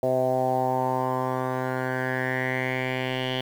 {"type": "tone with low-pass filter sweep", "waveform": "10% pulse", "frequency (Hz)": 128.9, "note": "C3", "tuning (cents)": -26, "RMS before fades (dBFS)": -26, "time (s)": [0.03, 3.41], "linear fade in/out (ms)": 2, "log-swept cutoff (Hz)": [610, 3100], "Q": 5, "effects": ["8-bit"]}